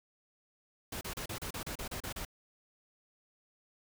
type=noise bursts; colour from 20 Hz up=pink; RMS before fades=-40 dBFS; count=11; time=0.92-2.251 s; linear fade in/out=5 ms; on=91 ms; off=33 ms; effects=none